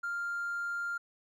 triangle tone with hard clipping, 1396.9 Hz, F6, in tune, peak -33 dBFS, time 0.03-0.98 s, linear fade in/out 10 ms, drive 4 dB, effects none

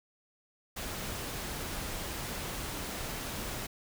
pink noise, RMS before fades -38 dBFS, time 0.76-3.67 s, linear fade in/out 10 ms, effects none

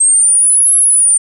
sine exponential two-way sweep, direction up then down, 8320 to 10940 to 8940 Hz, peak -6 dBFS, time 0-1.18 s, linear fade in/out 10 ms, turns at 0.76 s, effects none

